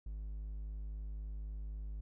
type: tone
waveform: triangle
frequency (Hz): 51.91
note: G#1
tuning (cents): 0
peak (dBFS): -38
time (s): 0.06-2.01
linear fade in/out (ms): 5
effects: none